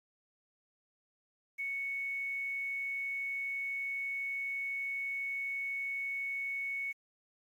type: tone with quantisation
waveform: sine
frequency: 2217 Hz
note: C#7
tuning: in tune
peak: -34 dBFS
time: 1.58-6.93 s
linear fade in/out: 20 ms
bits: 10
effects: AAC 64 kbps